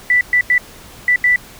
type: tone bursts at uneven times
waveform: sine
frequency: 1975.5 Hz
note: B6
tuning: in tune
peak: -9 dBFS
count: 5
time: 0.1-0.21 / 0.33-0.41 / 0.5-0.58 / 1.08-1.16 / 1.24-1.36 s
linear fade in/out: 2 ms
effects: pink hiss -39 dBFS RMS until 1.59 s